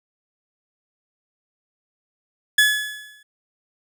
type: tone with exponential decay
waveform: 30% pulse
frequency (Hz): 1705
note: G#6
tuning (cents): +45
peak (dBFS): -8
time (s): 2.58-3.23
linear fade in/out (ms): 5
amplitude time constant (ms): 140
effects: none